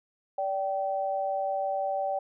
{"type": "tone pair together", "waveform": "sine", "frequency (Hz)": [580, 774.2], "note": ["D5", "G5"], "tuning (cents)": [-22, -22], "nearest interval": "perfect fourth", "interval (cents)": 500, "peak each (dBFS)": [-30, -29], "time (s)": [0.38, 2.19], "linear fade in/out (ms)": 5, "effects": []}